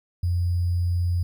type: tone with sample-and-hold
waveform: sine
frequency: 87.8 Hz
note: F2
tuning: 10 cents sharp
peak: -20 dBFS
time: 0.23-1.23 s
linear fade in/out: 5 ms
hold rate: 4900 Hz
effects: none